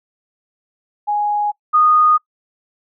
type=tone pair in turn; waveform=sine; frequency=830.6 / 1233.9 Hz; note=G#5 / D#6; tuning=0 / -15 cents; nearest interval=perfect fifth; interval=685 cents; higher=second; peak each=-15 / -9 dBFS; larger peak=second; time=1.07-1.52 / 1.73-2.18 s; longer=neither; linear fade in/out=20 ms; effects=noise-tail reverb RT60 0.1 s tail -22 dB re dry